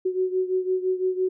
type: beating tone pair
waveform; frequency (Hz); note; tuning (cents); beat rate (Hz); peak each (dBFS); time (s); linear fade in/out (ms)
sine; 370 / 375.9; F#4 / F#4; 0 / +27; 5.9; -23 / -27; 0.05-1.29; 10
effects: none